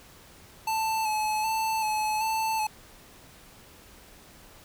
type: tone with vibrato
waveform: square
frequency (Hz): 871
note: A5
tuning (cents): -18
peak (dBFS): -26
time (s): 0.67-2.67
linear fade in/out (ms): 5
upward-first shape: square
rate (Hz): 1.3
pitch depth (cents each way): 25
effects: pink hiss -52 dBFS RMS until 4.64 s